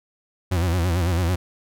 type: tone with vibrato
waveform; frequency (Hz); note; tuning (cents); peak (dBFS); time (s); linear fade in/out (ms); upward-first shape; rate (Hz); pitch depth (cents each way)
40% pulse; 87.31; F2; 0; -18; 0.51-1.36; 10; sine; 9; 110
effects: none